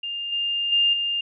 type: tone with level steps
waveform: sine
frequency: 2807 Hz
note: F7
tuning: 8 cents sharp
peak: -27 / -22 / -16 / -22 dBFS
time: 0.03-1.21 s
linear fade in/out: 5 ms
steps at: 0.32 / 0.72 / 0.93 s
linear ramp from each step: 5 ms
effects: none